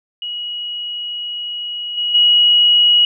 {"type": "tone with level steps", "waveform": "sine", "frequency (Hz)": 2907, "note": "F#7", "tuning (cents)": -31, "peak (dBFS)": [-22, -16, -8], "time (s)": [0.22, 3.05], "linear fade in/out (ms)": 2, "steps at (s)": [1.97, 2.14], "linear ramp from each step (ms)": 10, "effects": []}